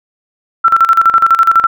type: tone with tremolo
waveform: sine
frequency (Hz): 1345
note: E6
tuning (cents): +34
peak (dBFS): -3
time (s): 0.64-1.67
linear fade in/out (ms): 10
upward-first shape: square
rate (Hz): 12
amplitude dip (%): 75
effects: none